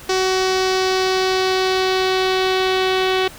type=tone with low-pass filter sweep; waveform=sawtooth; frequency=375.5 Hz; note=F#4; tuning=26 cents sharp; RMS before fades=-18 dBFS; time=0.09-3.28 s; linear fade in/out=5 ms; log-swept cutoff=5500 to 3500 Hz; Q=2.4; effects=pink hiss -39 dBFS RMS until 3.38 s